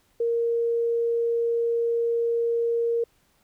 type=tone; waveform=sine; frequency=466.2 Hz; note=A#4; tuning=in tune; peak=-21 dBFS; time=0.2-3.04 s; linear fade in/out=5 ms; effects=pink hiss -65 dBFS RMS until 3.43 s